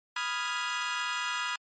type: chord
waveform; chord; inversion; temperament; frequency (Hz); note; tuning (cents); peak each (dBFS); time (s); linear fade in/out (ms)
25% pulse; F half-diminished seventh; second; equal; 987.8 / 1244.5 / 1396.9 / 1661.2; Cb6 / Eb6 / F6 / Ab6; 0 / 0 / 0 / 0; -32; 0.16-1.56; 5
effects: low-pass 8000 Hz 12 dB/octave + MP3 32 kbps